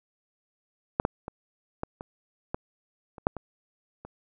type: clicks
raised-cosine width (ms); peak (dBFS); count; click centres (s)
1; -8 / -9 / -21 / -16 / -23 / -15 / -29 / -7 / -22 / -27; 10; 0.999 / 1.051 / 1.281 / 1.834 / 2.009 / 2.545 / 3.182 / 3.269 / 3.367 / 4.05
effects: none